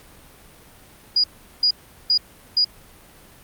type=tone bursts; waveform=sine; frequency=4888 Hz; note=D#8; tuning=32 cents flat; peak=-14 dBFS; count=4; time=1.16-2.646 s; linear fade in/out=5 ms; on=79 ms; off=390 ms; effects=pink hiss -48 dBFS RMS until 3.43 s + Opus 48 kbps